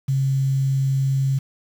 sine tone with quantisation, 135.1 Hz, C#3, 44 cents flat, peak -17 dBFS, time 0.08-1.39 s, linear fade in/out 10 ms, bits 7, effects none

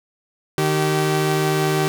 sawtooth tone pair together, 153.1 / 385.8 Hz, D#3 / G4, -28 / -28 cents, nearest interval octave + major third, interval 1600 cents, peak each -16 dBFS, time 0.58-1.88 s, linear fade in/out 0 ms, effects none

